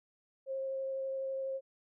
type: tone with vibrato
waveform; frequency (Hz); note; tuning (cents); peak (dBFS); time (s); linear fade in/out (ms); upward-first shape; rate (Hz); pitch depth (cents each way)
sine; 535; C5; +38; -34; 0.46-1.61; 50; sine; 12; 8
effects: none